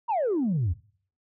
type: exponential sweep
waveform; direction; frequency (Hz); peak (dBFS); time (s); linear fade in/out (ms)
sine; down; 987.8 to 77.78; -21; 0.08-0.74; 20
effects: noise-tail reverb RT60 0.5 s tail -21 dB re dry + tanh soft clip ceiling -20 dBFS